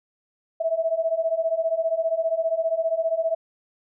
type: beating tone pair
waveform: sine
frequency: 644 / 659 Hz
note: E5 / E5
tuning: -41 / -1 cents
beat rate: 15 Hz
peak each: -25 / -23 dBFS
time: 0.6-3.35 s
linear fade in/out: 10 ms
effects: none